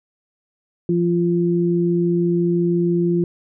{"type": "tone pair together", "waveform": "sine", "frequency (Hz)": [172.4, 346.5], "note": ["F3", "F4"], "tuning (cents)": [-22, -14], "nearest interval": "octave", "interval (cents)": 1208, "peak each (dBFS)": -18, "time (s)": [0.89, 3.24], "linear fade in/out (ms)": 2, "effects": []}